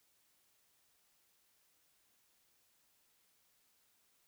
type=silence; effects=white hiss -74 dBFS RMS until 4.27 s